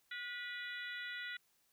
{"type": "harmonic tone with a mistuned harmonic", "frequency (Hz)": 489.3, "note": "B4", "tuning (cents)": -16, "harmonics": [3, 4, 5, 6, 7, 8], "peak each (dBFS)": [-46, -45, -54, -56, -51, -53], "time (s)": [0.11, 1.37], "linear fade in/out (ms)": 5, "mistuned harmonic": 3, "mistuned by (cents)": -24, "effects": ["white hiss -75 dBFS RMS until 1.72 s"]}